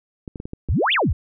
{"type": "clicks", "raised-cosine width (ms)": 3, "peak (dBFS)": -18, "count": 6, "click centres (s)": [0.278, 0.358, 0.401, 0.455, 0.534, 0.688]}
{"type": "exponential two-way sweep", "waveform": "sine", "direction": "up then down", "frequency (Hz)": [51.91, 3600, 51.91], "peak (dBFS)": -16, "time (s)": [0.69, 1.13], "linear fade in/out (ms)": 5, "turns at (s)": 0.93}
{"effects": []}